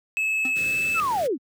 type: tone with pitch glide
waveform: triangle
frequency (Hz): 2596 to 2622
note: E7 to E7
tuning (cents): -27 to -10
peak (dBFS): -20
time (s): 0.17-1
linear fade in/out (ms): 0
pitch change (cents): +17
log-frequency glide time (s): 0.59-0.8
type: tone with exponential decay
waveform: square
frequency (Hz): 260.7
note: C4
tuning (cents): -6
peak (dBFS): -29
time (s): 0.45-0.57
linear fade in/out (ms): 2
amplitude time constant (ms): 26
type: band-stop noise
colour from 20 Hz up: pink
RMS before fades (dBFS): -37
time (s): 0.55-1.28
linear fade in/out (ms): 20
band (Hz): 620 to 1300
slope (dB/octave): 48
type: linear sweep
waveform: sine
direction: down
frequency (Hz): 1430 to 219.1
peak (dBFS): -21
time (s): 0.94-1.38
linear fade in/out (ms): 50
effects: high-pass 100 Hz 12 dB/octave